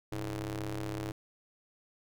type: ring-modulated tone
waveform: sawtooth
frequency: 101.6 Hz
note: G#2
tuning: 38 cents flat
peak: -28 dBFS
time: 0.12-1.12 s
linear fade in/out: 5 ms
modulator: 221 Hz
effects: none